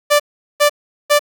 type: tone bursts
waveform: sawtooth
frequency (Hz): 587.3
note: D5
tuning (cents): 0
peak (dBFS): -5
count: 3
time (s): 0.1-1.194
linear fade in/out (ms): 20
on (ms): 98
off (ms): 400
effects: none